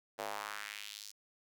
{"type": "tone with high-pass filter sweep", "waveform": "square", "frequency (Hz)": 51.91, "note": "G#1", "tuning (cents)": 0, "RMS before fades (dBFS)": -44, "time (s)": [0.18, 1.12], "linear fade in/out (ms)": 20, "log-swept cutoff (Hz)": [560, 5600], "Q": 1.9, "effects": ["11-bit"]}